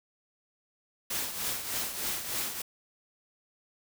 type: noise with tremolo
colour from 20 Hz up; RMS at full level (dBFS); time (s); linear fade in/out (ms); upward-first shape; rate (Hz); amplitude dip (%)
white; -31; 1.1-2.62; 5; triangle; 3.3; 65
effects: none